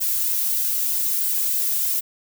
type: noise with flanger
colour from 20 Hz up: violet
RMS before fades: -22 dBFS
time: 0-2.01 s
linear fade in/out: 20 ms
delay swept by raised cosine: 1.9 to 2.41 ms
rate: 3.2 Hz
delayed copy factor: +0.7
effects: none